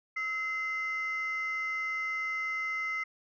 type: tone pair together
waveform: sine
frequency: 1299.6 / 2063 Hz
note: E6 / C7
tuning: -25 / -25 cents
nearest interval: minor sixth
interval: 800 cents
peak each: -36 / -30 dBFS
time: 0.16-3.04 s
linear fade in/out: 10 ms
effects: tanh soft clip ceiling -27 dBFS